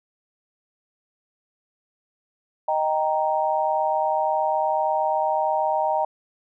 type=chord; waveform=sine; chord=Eb major; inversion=none; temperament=equal; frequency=622.3 / 784 / 932.3 Hz; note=Eb5 / G5 / Bb5; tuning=0 / 0 / 0 cents; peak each=-24 dBFS; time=2.68-6.05 s; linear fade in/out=5 ms; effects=none